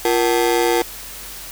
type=ring-modulated tone; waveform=30% pulse; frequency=410 Hz; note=G#4; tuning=22 cents flat; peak=-9 dBFS; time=0.05-0.82 s; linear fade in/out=2 ms; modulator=62 Hz; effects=added 45 Hz sine -42 dBFS peak until 1.51 s + white hiss -34 dBFS RMS until 1.51 s